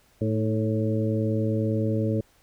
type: harmonic tone with a mistuned harmonic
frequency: 110 Hz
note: A2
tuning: in tune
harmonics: 1 / 2 / 3 / 4 / 5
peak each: -25 / -28 / -30 / -31 / -32 dBFS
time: 0.21-2.21 s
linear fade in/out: 5 ms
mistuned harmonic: 3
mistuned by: -42 cents
effects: pink hiss -61 dBFS RMS until 2.42 s